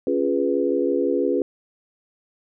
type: chord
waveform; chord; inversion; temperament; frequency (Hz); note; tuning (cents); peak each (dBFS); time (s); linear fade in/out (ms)
sine; C# dominant seventh; none; equal; 277.2 / 349.2 / 415.3 / 493.9; C#4 / E#4 / G#4 / B4; 0 / 0 / 0 / 0; -24; 0.07-1.42; 2
effects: none